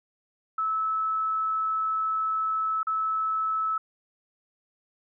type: tone with dropouts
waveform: sine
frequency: 1303 Hz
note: E6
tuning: 20 cents flat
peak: -24 dBFS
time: 0.58-3.78 s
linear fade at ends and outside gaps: 5 ms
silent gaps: 2.831-2.869 s
effects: none